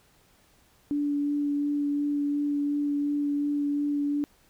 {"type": "tone with vibrato", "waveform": "sine", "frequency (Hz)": 289.2, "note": "D4", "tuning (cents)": -27, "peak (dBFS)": -24, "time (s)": [0.91, 4.24], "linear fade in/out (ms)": 0, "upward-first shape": "sine", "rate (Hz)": 2.8, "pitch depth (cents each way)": 10, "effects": ["pink hiss -62 dBFS RMS until 4.49 s"]}